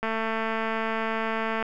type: click train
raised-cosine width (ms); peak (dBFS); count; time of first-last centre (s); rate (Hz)
0.5; -14; 357; 0.03-1.626; 223
effects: none